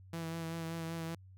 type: tone with vibrato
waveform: sawtooth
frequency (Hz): 164.81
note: E3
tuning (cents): 0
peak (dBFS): -34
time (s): 0.13-1.15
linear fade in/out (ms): 5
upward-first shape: sine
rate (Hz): 5.2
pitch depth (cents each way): 21
effects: added 94 Hz sine -53 dBFS peak until 1.37 s